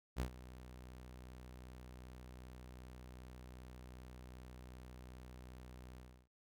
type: tone with ADSR envelope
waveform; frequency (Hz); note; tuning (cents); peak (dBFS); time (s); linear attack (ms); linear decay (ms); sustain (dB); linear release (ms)
sawtooth; 62.6; B1; +24; -31; 0.16-6.28; 40; 96; -17; 310
effects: none